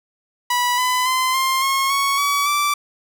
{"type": "tone with pitch steps", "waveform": "sawtooth", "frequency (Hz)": [980, 1004.6, 1029.9, 1055.8, 1082.4, 1109.6, 1137.5, 1166.1], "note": ["B5", "B5", "C6", "C6", "C#6", "C#6", "C#6", "D6"], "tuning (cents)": [-14, 29, -28, 15, -42, 1, 44, -13], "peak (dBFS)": -13, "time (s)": [0.5, 2.74], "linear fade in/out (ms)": 5, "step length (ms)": 280, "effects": []}